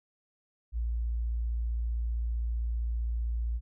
sine tone, 57.7 Hz, A#1, 17 cents flat, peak -28 dBFS, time 0.72-3.61 s, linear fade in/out 50 ms, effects none

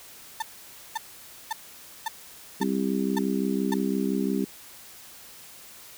35% pulse tone bursts, 893 Hz, A5, 25 cents sharp, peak -24 dBFS, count 7, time 0.4-3.741 s, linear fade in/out 5 ms, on 23 ms, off 530 ms
harmonic tone, 65.8 Hz, C2, 10 cents sharp, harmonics 3 / 4 / 5 / 6, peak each -27 / -28 / -32 / -31 dBFS, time 2.6-4.45 s, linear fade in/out 10 ms
effects white hiss -47 dBFS RMS until 5.97 s

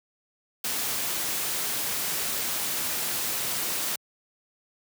white noise, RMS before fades -29 dBFS, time 0.64-3.96 s, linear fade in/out 5 ms, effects high-pass 100 Hz 12 dB/octave

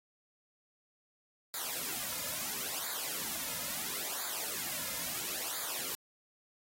white noise with flanger, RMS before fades -38 dBFS, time 1.54-5.95 s, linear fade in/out 0 ms, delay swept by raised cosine 0.35 to 2.65 ms, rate 0.74 Hz, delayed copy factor -0.8, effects AAC 48 kbps

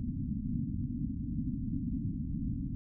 white low-pass noise, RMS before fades -35 dBFS, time 0-2.75 s, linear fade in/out 0 ms, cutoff 280 Hz, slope 96 dB/octave, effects none

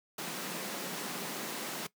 pink high-pass noise, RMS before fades -39 dBFS, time 0.18-1.87 s, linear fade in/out 5 ms, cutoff 160 Hz, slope 48 dB/octave, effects noise-tail reverb RT60 0.1 s tail -18 dB re dry

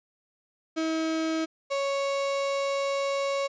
35% pulse tone pair in turn, 320.9 / 554.3 Hz, E4 / C#5, -46 / 0 cents, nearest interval major sixth, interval 946 cents, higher second, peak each -24 dBFS, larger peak neither, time 0.76-1.46 / 1.7-3.48 s, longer second, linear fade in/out 20 ms, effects resampled to 16000 Hz

